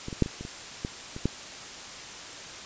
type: clicks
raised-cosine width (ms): 3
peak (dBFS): -22 / -22 / -7 / -22 / -24 / -25 / -17 / -24 / -11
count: 9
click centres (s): 0.084 / 0.128 / 0.223 / 0.261 / 0.41 / 0.451 / 0.849 / 1.164 / 1.256
effects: white hiss -41 dBFS RMS until 2.65 s + resampled to 16000 Hz